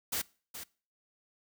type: noise with echo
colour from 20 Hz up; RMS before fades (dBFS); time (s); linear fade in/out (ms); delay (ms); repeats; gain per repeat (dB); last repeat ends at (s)
white; -33; 0.12-0.22; 10; 420; 1; -10; 0.64
effects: noise-tail reverb RT60 0.4 s tail -23 dB re dry